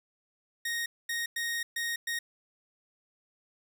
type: tone bursts at uneven times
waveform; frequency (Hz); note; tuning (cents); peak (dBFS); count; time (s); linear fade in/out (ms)
sawtooth; 1864.7; A#6; 0; -27; 5; 0.65-0.86 / 1.09-1.26 / 1.36-1.63 / 1.76-1.96 / 2.07-2.19; 5
effects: none